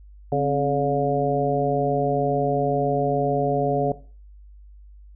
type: harmonic tone with a mistuned harmonic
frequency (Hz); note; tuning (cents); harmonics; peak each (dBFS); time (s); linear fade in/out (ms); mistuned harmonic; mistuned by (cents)
142.1; C#3; +43; 1 / 2 / 3 / 4 / 5; -25 / -28 / -24 / -26 / -25; 0.32-3.92; 2; 2; -99
effects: noise-tail reverb RT60 0.4 s tail -17 dB re dry + added 50 Hz sine -43 dBFS peak until 5.15 s